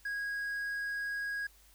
triangle tone, 1647 Hz, G#6, 15 cents flat, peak -32 dBFS, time 0.05-1.47 s, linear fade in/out 5 ms, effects added 50 Hz sine -62 dBFS peak until 1.74 s + white hiss -63 dBFS RMS until 1.74 s

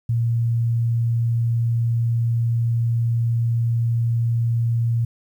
sine tone, 116.54 Hz, A#2, in tune, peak -17 dBFS, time 0.09-5.05 s, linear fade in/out 5 ms, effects 9-bit

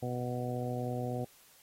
harmonic tone, 123.47 Hz, B2, in tune, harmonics 1 / 2 / 3 / 4 / 5 / 6, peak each -36 / -39 / -43 / -40 / -43 / -42 dBFS, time 0.02-1.25 s, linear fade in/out 10 ms, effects white hiss -61 dBFS RMS until 1.62 s + AAC 48 kbps

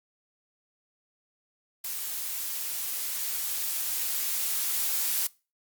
blue noise with level ramp, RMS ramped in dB -34 to -27 dBFS, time 1.84-5.27 s, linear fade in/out 5 ms, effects noise-tail reverb RT60 0.3 s tail -22 dB re dry + Opus 48 kbps

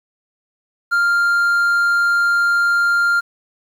triangle tone, 1396.9 Hz, F6, in tune, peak -11 dBFS, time 0.91-3.21 s, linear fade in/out 20 ms, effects 8-bit

